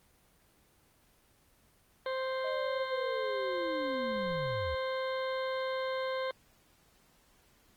harmonic tone, 523.3 Hz, C5, in tune, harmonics 1 / 2 / 3 / 4 / 6 / 7 / 8, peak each -33 / -39 / -43 / -45 / -49 / -50 / -51 dBFS, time 2.06-6.31 s, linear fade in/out 2 ms
sine linear sweep, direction down, 630 to 66.6 Hz, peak -37 dBFS, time 2.44-4.75 s, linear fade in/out 5 ms
effects pink hiss -66 dBFS RMS until 7.76 s + Opus 24 kbps

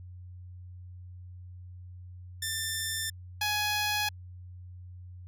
10% pulse tone pair in turn, 1782 / 836.9 Hz, A6 / G#5, +22 / +13 cents, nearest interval octave + minor second, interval 1309 cents, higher first, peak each -22 / -19 dBFS, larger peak second, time 2.42-3.1 / 3.41-4.09 s, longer neither, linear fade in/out 5 ms, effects added 90 Hz sine -43 dBFS peak until 5.27 s

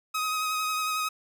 sawtooth tone with vibrato, 1261 Hz, D#6, 23 cents sharp, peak -23 dBFS, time 0.14-1.09 s, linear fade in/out 10 ms, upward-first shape sine, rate 11 Hz, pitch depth 19 cents each way, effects none

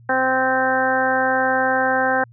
harmonic tone, 260.2 Hz, C4, 9 cents flat, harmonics 1 / 2 / 3 / 4 / 5 / 6 / 7, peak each -27 / -22 / -21 / -27 / -29 / -21 / -28 dBFS, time 0.09-2.24 s, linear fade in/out 5 ms, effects added 117 Hz sine -44 dBFS peak until 2.32 s

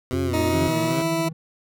15% pulse tone with vibrato, 125 Hz, B2, 21 cents sharp, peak -21 dBFS, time 0.11-1.02 s, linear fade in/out 0 ms, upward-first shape sine, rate 2.5 Hz, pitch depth 150 cents each way
harmonic tone, 90.1 Hz, F#2, 45 cents flat, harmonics 1 / 3 / 4, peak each -26 / -30 / -26 dBFS, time 0.13-0.68 s, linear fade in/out 0 ms
20% pulse tone with pitch glide, 314 to 329.4 Hz, D#4 to E4, +16 to -1 cents, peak -17 dBFS, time 0.33-1.29 s, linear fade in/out 10 ms, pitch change +83 cents, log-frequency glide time 0.5-1.04 s
triangle tone with tremolo, 160 Hz, D#3, 49 cents sharp, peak -21 dBFS, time 0.54-1.33 s, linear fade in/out 10 ms, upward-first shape triangle, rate 14 Hz, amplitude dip 80%
effects none

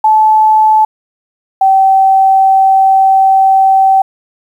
sine tone pair in turn, 867 / 770.8 Hz, A5 / G5, -26 / -29 cents, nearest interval major second, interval 203 cents, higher first, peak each -4 dBFS, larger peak neither, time 0.04-0.85 / 1.61-4.02 s, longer second, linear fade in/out 5 ms, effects 7-bit

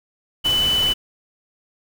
sine tone in noise, 2992 Hz, F#7, 19 cents sharp, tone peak -16 dBFS, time 0.44-0.94 s, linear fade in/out 20 ms, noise pink, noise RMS -28 dBFS, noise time 0.44-0.94 s, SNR +9 dB, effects none

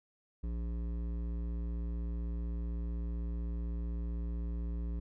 triangle tone with hard clipping, 57.9 Hz, A#1, 11 cents flat, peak -36 dBFS, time 0.43-5 s, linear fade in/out 10 ms, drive 16 dB, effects none

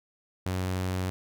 sawtooth tone, 92.5 Hz, F#2, in tune, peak -24 dBFS, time 0.46-1.1 s, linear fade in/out 0 ms, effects none

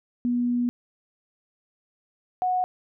sine tone pair in turn, 242.9 / 734 Hz, B3 / F#5, -29 / -14 cents, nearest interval octave + perfect fifth, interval 1915 cents, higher second, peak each -21 / -21 dBFS, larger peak neither, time 0.25-0.69 / 2.42-2.64 s, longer first, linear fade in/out 0 ms, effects none

